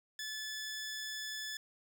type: tone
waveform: 15% pulse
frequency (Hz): 1731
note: A6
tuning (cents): -29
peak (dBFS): -33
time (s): 0.19-1.57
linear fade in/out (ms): 2
effects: none